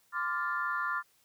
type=chord; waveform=sine; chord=D minor seventh; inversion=third; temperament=equal with one note detuned; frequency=1030.9 / 1174.7 / 1396.9 / 1760 Hz; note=C6 / D6 / F6 / A6; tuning=-26 / 0 / 0 / 0 cents; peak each=-37 / -35 / -33 / -37 dBFS; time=0.12-1.03 s; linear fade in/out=50 ms; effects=tanh soft clip ceiling -19 dBFS + white hiss -68 dBFS RMS until 1.24 s